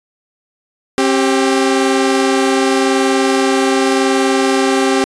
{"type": "tone pair together", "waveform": "sawtooth", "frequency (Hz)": [268.3, 392], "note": ["C4", "G4"], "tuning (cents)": [44, 0], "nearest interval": "perfect fifth", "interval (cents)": 656, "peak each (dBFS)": -10, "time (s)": [0.98, 5.04], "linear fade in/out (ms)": 0, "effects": ["resampled to 22050 Hz"]}